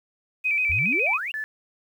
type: tone with vibrato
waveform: sine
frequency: 2416 Hz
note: D7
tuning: 48 cents sharp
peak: -20 dBFS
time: 0.44-1.18 s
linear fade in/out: 20 ms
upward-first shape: square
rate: 7.2 Hz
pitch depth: 67 cents each way
type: exponential sweep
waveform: sine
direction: up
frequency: 68.2 to 2952 Hz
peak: -27 dBFS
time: 0.69-1.32 s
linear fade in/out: 10 ms
type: tone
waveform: sine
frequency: 1740 Hz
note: A6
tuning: 20 cents flat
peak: -27 dBFS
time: 1.34-1.44 s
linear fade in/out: 0 ms
effects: 9-bit